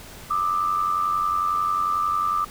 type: tone pair together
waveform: sine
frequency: 1190 / 1281.1 Hz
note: D6 / E6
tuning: +22 / -50 cents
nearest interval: minor second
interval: 128 cents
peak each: -21 / -27 dBFS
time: 0.3-2.45 s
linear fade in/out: 10 ms
effects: pink hiss -42 dBFS RMS until 2.5 s